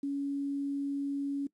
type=tone with quantisation; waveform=sine; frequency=280.4 Hz; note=C#4; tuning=20 cents sharp; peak=-30 dBFS; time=0.03-1.47 s; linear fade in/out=5 ms; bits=10; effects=noise-tail reverb RT60 0.1 s tail -20 dB re dry + resampled to 24000 Hz